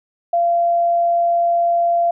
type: tone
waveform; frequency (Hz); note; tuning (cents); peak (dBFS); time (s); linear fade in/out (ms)
sine; 687; F5; -29; -13; 0.33-2.11; 5
effects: none